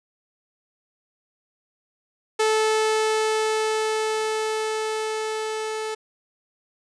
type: tone with level ramp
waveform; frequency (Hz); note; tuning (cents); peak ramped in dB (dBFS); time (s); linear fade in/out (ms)
sawtooth; 436; A4; -16; -14 to -23; 2.39-5.95; 10
effects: resampled to 22050 Hz + 8-bit